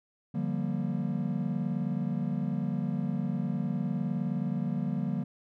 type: chord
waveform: triangle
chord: G minor seventh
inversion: second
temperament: just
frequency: 147 / 176.4 / 196 / 235.2 Hz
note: D3 / F3 / G3 / Bb3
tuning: +2 / +18 / 0 / +16 cents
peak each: -32 dBFS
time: 0.34-5.24 s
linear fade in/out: 10 ms
effects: none